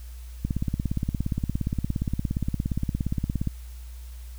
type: click train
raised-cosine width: 5 ms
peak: -13 dBFS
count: 53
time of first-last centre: 0.45-3.473 s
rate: 17.2 Hz
effects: added 60 Hz sine -37 dBFS peak until 4.38 s + white hiss -54 dBFS RMS until 4.38 s